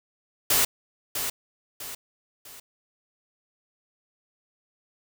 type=noise with echo; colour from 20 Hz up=white; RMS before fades=-21 dBFS; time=0.5-0.65 s; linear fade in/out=5 ms; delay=650 ms; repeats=3; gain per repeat=-8 dB; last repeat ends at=2.6 s; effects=none